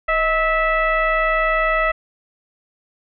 sine tone with frequency modulation, 1300 Hz, E6, 24 cents flat, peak -15 dBFS, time 0.08-1.92 s, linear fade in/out 10 ms, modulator 665 Hz, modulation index 1.4, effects none

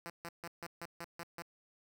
5% pulse tone bursts, 170 Hz, F3, 46 cents flat, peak -31 dBFS, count 8, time 0.06-1.422 s, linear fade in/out 0 ms, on 39 ms, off 150 ms, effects none

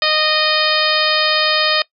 harmonic tone, 617 Hz, D#5, 15 cents flat, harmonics 1 / 2 / 3 / 4 / 5 / 6 / 7 / 8, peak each -21 / -21 / -21 / -21 / -21 / -21 / -21 / -21 dBFS, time 0.02-1.82 s, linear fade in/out 2 ms, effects noise-tail reverb RT60 0.1 s tail -22 dB re dry

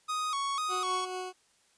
45% pulse tone with vibrato, 1177 Hz, D6, 3 cents sharp, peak -30 dBFS, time 0.08-1.06 s, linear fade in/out 20 ms, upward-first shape square, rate 2 Hz, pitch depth 100 cents each way
20% pulse tone with tremolo, 368.5 Hz, F#4, 7 cents flat, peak -29 dBFS, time 0.68-1.33 s, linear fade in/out 50 ms, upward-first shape sine, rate 4.6 Hz, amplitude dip 30%
effects white hiss -67 dBFS RMS until 1.77 s + resampled to 22050 Hz

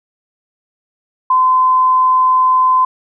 sine tone, 1026 Hz, C6, 34 cents flat, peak -8 dBFS, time 1.3-2.85 s, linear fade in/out 5 ms, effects none

